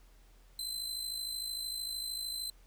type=tone with amplitude modulation; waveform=sawtooth; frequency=4064 Hz; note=B7; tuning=49 cents sharp; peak=-31 dBFS; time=0.59-2.5 s; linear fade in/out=2 ms; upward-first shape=sine; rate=53.2 Hz; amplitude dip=55%; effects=added 41 Hz sine -57 dBFS peak until 2.66 s + pink hiss -67 dBFS RMS until 2.66 s